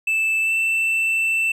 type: tone with pitch glide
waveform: triangle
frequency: 2637 to 2666 Hz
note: E7 to E7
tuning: 0 to +19 cents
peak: -16 dBFS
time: 0.07-1.52 s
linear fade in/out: 5 ms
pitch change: +19 cents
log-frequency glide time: 0.41-0.53 s
effects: none